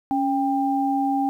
sine tone pair together, 277.2 / 793.6 Hz, C#4 / G5, 0 / +21 cents, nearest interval octave + tritone, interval 1821 cents, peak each -22 dBFS, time 0.11-1.29 s, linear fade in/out 0 ms, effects 9-bit

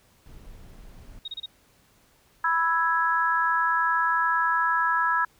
brown noise, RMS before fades -45 dBFS, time 0.26-1.19 s, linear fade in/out 2 ms
sine tone bursts, 3744 Hz, A#7, 7 cents sharp, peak -31 dBFS, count 4, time 1.25-1.46 s, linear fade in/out 5 ms, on 30 ms, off 30 ms
sine chord, E major, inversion second, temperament equal, 987.8 / 1318.5 / 1661.2 Hz, B5 / E6 / G#6, 0 / 0 / 0 cents, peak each -25 dBFS, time 2.44-5.25 s, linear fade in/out 5 ms
effects pink hiss -61 dBFS RMS until 5.39 s

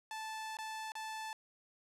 sawtooth tone with dropouts, 876 Hz, A5, 8 cents flat, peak -37 dBFS, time 0.11-1.33 s, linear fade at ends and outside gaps 1 ms, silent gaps 0.57-0.587 / 0.92-0.953 s, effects low-pass 10000 Hz 12 dB/octave

